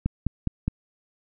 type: click train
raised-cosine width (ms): 5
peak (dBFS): -11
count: 4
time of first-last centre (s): 0.06-0.68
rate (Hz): 4.84
effects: none